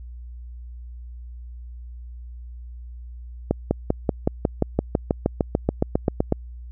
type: accelerating click train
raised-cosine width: 2 ms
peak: -5 dBFS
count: 19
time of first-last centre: 3.51-6.324 s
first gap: 200 ms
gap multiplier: 0.97
effects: added 60 Hz sine -35 dBFS peak until 6.71 s